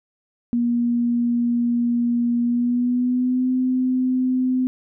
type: tone with pitch glide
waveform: sine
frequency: 238.4 to 255.5 Hz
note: A#3 to C4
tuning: +39 to -41 cents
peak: -17 dBFS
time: 0.53-4.67 s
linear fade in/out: 0 ms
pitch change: +120 cents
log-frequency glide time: 2.42-3.5 s
effects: none